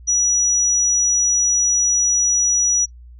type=tone; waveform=sine; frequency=5850 Hz; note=F#8; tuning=21 cents flat; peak=-14 dBFS; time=0.07-2.86 s; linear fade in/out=20 ms; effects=noise-tail reverb RT60 0.1 s tail -23 dB re dry + added 60 Hz sine -38 dBFS peak until 3.19 s